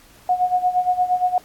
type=tone with tremolo; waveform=sine; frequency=727 Hz; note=F#5; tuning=31 cents flat; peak=-13 dBFS; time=0.29-1.38 s; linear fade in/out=2 ms; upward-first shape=sine; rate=8.6 Hz; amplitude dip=80%; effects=pink hiss -50 dBFS RMS until 1.44 s + AAC 64 kbps